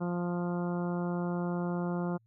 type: harmonic tone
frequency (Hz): 175.3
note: F3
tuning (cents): +7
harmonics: 1 / 2 / 3 / 4 / 5 / 6 / 7 / 8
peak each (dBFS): -31 / -37 / -41 / -43 / -45 / -47 / -48 / -49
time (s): 0-2.18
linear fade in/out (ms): 20
effects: added 113 Hz sine -64 dBFS peak until 2.26 s